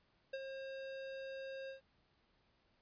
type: tone with ADSR envelope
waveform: square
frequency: 536 Hz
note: C5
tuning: 42 cents sharp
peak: -39 dBFS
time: 0.33-1.81 s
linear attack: 8 ms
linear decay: 40 ms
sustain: -6 dB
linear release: 120 ms
effects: pink hiss -75 dBFS RMS until 2.81 s + resampled to 11025 Hz